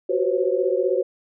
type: tone cluster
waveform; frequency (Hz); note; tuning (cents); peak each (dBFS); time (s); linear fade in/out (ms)
sine; 365.8 / 381.3 / 499.3 / 543; F#4 / G4 / B4 / C#5; -20 / -48 / +19 / -36; -24; 0.09-1.03; 10
effects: none

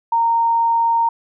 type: tone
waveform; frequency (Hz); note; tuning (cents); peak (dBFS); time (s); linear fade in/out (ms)
sine; 924; A#5; -16; -13; 0.12-1.09; 5
effects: none

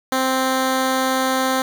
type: tone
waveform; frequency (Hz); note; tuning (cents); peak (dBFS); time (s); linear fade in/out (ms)
10% pulse; 261.6; C4; 0; -9; 0.12-1.62; 2
effects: 8-bit

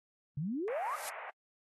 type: exponential sweep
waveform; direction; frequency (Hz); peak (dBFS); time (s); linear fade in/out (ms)
sine; up; 133.9 to 1290; -33; 0.37-0.96; 5
type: band-pass noise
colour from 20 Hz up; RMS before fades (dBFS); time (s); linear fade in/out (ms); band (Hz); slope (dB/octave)
pink; -45; 0.68-1.3; 0; 550 to 2400; 48
type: noise with exponential growth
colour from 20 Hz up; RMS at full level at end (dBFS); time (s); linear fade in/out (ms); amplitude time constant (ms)
blue; -37; 0.7-1.09; 1; 84
effects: AAC 32 kbps

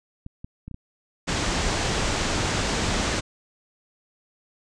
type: clicks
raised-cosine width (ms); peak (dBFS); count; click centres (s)
5; -24; 12; 0.264 / 0.445 / 0.68 / 0.713 / 0.744 / 1.307 / 1.406 / 1.919 / 2.476 / 2.616 / 2.802 / 2.842
type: low-pass noise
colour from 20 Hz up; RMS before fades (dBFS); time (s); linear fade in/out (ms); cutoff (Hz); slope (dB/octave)
pink; -25; 1.27-3.21; 20; 8100; 48
effects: none

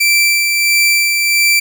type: tone with tremolo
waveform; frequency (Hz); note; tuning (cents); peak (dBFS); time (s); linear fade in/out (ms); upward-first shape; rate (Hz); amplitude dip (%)
sawtooth; 2340; D7; -7; -5; 0-1.6; 10; sine; 1.5; 35
effects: none

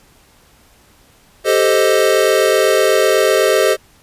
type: chord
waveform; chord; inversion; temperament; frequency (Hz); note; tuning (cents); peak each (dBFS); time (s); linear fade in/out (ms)
square; A half-diminished seventh; third; equal; 392 / 440 / 523.3 / 622.3; G4 / A4 / C5 / Eb5; 0 / 0 / 0 / 0; -17; 1.44-3.77; 50
effects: pink hiss -50 dBFS RMS until 4.02 s + resampled to 32000 Hz

